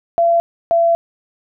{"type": "tone pair in turn", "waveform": "sine", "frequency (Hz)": [679, 674.7], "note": ["F5", "E5"], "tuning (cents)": [-49, 40], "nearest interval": "unison", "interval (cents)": 11, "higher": "first", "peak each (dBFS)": -10, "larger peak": "neither", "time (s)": [[0.18, 0.4], [0.71, 0.95]], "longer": "second", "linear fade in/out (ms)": 0, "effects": []}